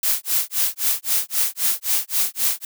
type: noise with tremolo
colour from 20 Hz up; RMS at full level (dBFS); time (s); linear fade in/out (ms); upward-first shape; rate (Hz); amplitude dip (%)
blue; -18; 0.03-2.65; 2; sine; 3.8; 100
effects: none